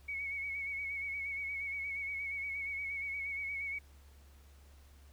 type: tone with vibrato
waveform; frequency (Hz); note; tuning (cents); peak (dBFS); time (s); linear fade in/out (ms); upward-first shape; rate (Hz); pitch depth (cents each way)
sine; 2225; C#7; +6; -36; 0.08-3.79; 10; sine; 8.5; 41
effects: added 70 Hz sine -56 dBFS peak until 5.12 s + pink hiss -66 dBFS RMS until 5.12 s